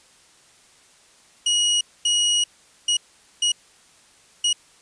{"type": "tone bursts at uneven times", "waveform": "sawtooth", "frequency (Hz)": 2900, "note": "F#7", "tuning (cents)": -35, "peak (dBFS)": -14, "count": 5, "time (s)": [[1.46, 1.81], [2.05, 2.44], [2.88, 2.97], [3.42, 3.52], [4.44, 4.53]], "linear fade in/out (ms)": 5, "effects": ["white hiss -54 dBFS RMS until 4.81 s", "resampled to 22050 Hz"]}